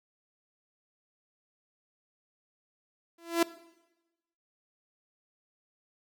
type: tone with exponential growth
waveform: sawtooth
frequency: 336.8 Hz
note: E4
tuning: 37 cents sharp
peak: -16 dBFS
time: 3.18-3.43 s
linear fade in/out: 5 ms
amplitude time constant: 53 ms
effects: noise-tail reverb RT60 1.0 s tail -18 dB re dry